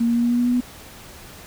sine tone with pitch steps, 233.1 / 235 / 236.9 / 238.8 / 240.8 / 242.7 / 244.7 / 246.7 Hz, A#3 / A#3 / A#3 / A#3 / B3 / B3 / B3 / B3, 0 / +14 / +28 / +42 / -44 / -30 / -16 / -2 cents, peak -16 dBFS, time 0-0.608 s, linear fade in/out 10 ms, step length 76 ms, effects pink hiss -42 dBFS RMS until 1.46 s

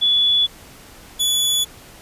sine / sawtooth tone pair in turn, 3427 / 3427 Hz, A7 / A7, -46 / -46 cents, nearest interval unison, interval 0 cents, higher neither, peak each -13 dBFS, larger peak neither, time 0.01-0.47 / 1.19-1.65 s, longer neither, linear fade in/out 20 ms, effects pink hiss -43 dBFS RMS until 2.01 s + resampled to 32000 Hz

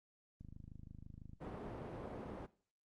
click train, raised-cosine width 5 ms, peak -40 dBFS, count 25, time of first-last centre 0.41-1.333 s, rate 26 Hz
white low-pass noise, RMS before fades -47 dBFS, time 1.4-2.47 s, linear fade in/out 20 ms, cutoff 570 Hz, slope 12 dB/octave
effects noise-tail reverb RT60 0.4 s tail -18 dB re dry + Opus 32 kbps

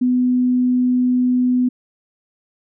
sine tone, 250 Hz, B3, 21 cents sharp, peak -13 dBFS, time 0.01-1.69 s, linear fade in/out 10 ms, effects none

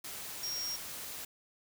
sine tone in noise, 5588 Hz, F8, in tune, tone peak -35 dBFS, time 0.43-0.76 s, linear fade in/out 5 ms, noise white, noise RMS -43 dBFS, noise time 0.04-1.25 s, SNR +5 dB, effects none

